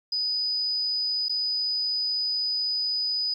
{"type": "tone with dropouts", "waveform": "sine", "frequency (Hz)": 4978, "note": "D#8", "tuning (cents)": 0, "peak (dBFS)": -24, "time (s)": [0.12, 3.34], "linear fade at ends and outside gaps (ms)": 5, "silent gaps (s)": [1.285, 1.294], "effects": ["10-bit"]}